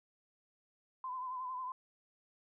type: tone with vibrato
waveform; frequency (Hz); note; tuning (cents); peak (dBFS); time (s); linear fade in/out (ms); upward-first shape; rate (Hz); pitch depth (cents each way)
sine; 1019; C6; -46; -38; 1.04-1.72; 2; sine; 11; 46
effects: none